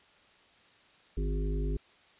harmonic tone with a mistuned harmonic, 50.7 Hz, G#1, 41 cents flat, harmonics 1 / 3 / 5 / 7 / 8, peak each -29 / -38 / -41 / -43 / -41 dBFS, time 1.17-1.77 s, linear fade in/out 5 ms, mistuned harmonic 5, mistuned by +23 cents, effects white hiss -61 dBFS RMS until 2.19 s + resampled to 8000 Hz

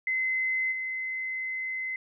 sine tone with level steps, 2051 Hz, C7, 35 cents flat, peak -25 / -30 dBFS, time 0.07-1.96 s, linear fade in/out 2 ms, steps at 0.71 s, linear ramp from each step 20 ms, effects none

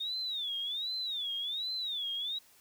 sine tone with vibrato, 3635 Hz, A#7, 44 cents flat, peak -33 dBFS, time 0-2.39 s, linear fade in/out 10 ms, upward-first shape sine, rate 1.3 Hz, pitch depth 200 cents each way, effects white hiss -62 dBFS RMS until 2.6 s

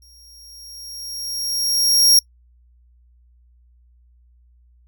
sawtooth tone with exponential growth, 5588 Hz, F8, in tune, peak -6 dBFS, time 0.02-2.19 s, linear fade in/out 2 ms, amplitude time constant 470 ms, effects noise-tail reverb RT60 0.1 s tail -26 dB re dry + added 60 Hz sine -51 dBFS peak until 4.87 s

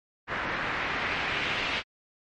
white noise with low-pass filter sweep, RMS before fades -30 dBFS, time 0.27-1.83 s, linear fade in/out 50 ms, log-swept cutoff 1600 to 2800 Hz, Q 1.7, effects low-pass 5000 Hz 12 dB/octave + MP3 48 kbps

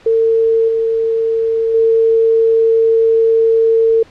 sine tone with level steps, 451.9 Hz, A4, 46 cents sharp, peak -9 / -12 / -8 dBFS, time 0.06-4.03 s, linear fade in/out 5 ms, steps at 0.68 / 1.74 s, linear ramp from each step 5 ms, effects pink hiss -44 dBFS RMS until 4.1 s + low-pass 4000 Hz 12 dB/octave

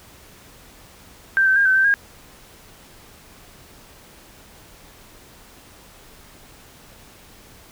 sine tone with pitch steps, 1571 / 1543 / 1611 / 1532 / 1557 / 1627 Hz, G6 / G6 / G6 / G6 / G6 / G#6, +3 / -28 / +47 / -40 / -12 / -36 cents, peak -13 dBFS, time 1.37-1.94 s, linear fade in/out 0 ms, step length 95 ms, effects pink hiss -47 dBFS RMS until 7.71 s

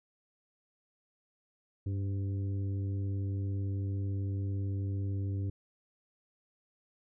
harmonic tone with a mistuned harmonic, 98 Hz, G2, in tune, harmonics 1 / 2 / 3 / 4 / 5, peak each -31 / -48 / -43 / -50 / -57 dBFS, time 1.86-5.5 s, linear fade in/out 5 ms, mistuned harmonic 5, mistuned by +46 cents, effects none

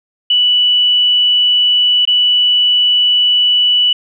sine tone with dropouts, 2960 Hz, F#7, in tune, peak -8 dBFS, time 0.3-3.93 s, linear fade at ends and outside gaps 5 ms, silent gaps 2.053-2.074 s, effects none

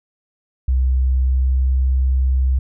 sine tone with pitch glide, 64.4 to 65.07 Hz, C2 to C2, -27 to -9 cents, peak -13 dBFS, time 0.68-2.59 s, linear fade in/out 5 ms, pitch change +18 cents, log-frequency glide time 1.03-1.71 s, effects none

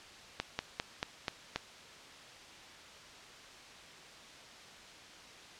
slowing click train, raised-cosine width 0.2 ms, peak -15 dBFS, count 6, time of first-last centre 0.4-1.56 s, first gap 190 ms, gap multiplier 1.1, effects white hiss -52 dBFS RMS until 5.59 s + low-pass 5000 Hz 12 dB/octave

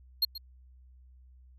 square tone with echo, 4271 Hz, C8, 35 cents sharp, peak -23 dBFS, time 0.22-0.25 s, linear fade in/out 5 ms, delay 130 ms, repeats 1, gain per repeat -15 dB, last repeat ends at 0.38 s, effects added 63 Hz sine -53 dBFS peak until 1.58 s

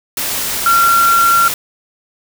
sine tone in noise, 1372 Hz, F6, 31 cents flat, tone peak -8 dBFS, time 0.66-1.48 s, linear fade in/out 2 ms, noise white, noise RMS -19 dBFS, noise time 0.17-1.54 s, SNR +8 dB, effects none

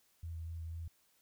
sine tone with vibrato, 82.41 Hz, E2, in tune, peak -40 dBFS, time 0.23-0.88 s, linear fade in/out 5 ms, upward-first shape square, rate 4.1 Hz, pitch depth 13 cents each way, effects white hiss -72 dBFS RMS until 1.21 s

